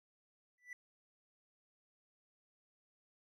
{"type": "tone with exponential growth", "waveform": "triangle", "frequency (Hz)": 1975.5, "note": "B6", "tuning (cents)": 0, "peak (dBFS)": -40, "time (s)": [0.58, 0.73], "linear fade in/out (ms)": 2, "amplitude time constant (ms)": 32, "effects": []}